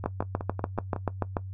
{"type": "two click trains", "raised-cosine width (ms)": 1, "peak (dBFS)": [-19, -12], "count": [6, 10], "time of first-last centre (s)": [[0.04, 0.963], [0.06, 1.368]], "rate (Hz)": [5.42, 6.88], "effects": ["noise-tail reverb RT60 0.1 s tail -17 dB re dry", "added 95 Hz sine -35 dBFS peak until 1.53 s"]}